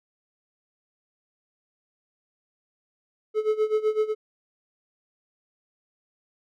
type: tone with tremolo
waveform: triangle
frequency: 431 Hz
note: A4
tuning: 36 cents flat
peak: -16 dBFS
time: 3.34-4.15 s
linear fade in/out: 50 ms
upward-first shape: sine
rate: 7.9 Hz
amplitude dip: 85%
effects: none